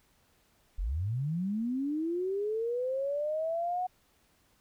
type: linear sweep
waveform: sine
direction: up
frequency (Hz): 37.17 to 740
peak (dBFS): -29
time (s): 0.78-3.87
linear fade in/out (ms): 10
effects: pink hiss -68 dBFS RMS until 4.6 s